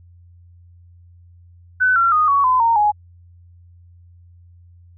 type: tone with pitch steps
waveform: sine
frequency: 1506 / 1365.1 / 1237.5 / 1121.7 / 1016.8 / 921.7 / 835.5 Hz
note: F#6 / F6 / D#6 / C#6 / C6 / A#5 / G#5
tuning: +30 / -40 / -10 / +20 / -50 / -20 / +10 cents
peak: -12 dBFS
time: 1.8-2.92 s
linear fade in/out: 20 ms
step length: 160 ms
effects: added 87 Hz sine -44 dBFS peak until 4.97 s